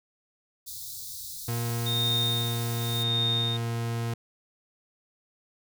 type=band-stop noise; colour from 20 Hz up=white; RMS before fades=-39 dBFS; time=0.66-3.04 s; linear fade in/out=20 ms; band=140 to 3600 Hz; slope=96 dB/octave
type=tone with pitch glide; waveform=40% pulse; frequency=117.5 to 116.42 Hz; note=A#2 to A#2; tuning=+14 to -2 cents; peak=-27 dBFS; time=1.48-4.14 s; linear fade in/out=5 ms; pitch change=-16 cents; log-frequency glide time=1.65-3.66 s
type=tone with tremolo; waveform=sine; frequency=3672 Hz; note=A#7; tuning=27 cents flat; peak=-24 dBFS; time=1.86-3.57 s; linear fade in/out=5 ms; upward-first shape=sine; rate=0.9 Hz; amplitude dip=90%
effects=none